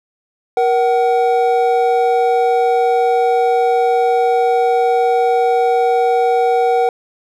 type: tone pair together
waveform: triangle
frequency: 473.2 / 753.5 Hz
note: A#4 / F#5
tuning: +26 / +31 cents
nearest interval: minor sixth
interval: 805 cents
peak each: -12 dBFS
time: 0.57-6.89 s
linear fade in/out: 2 ms
effects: none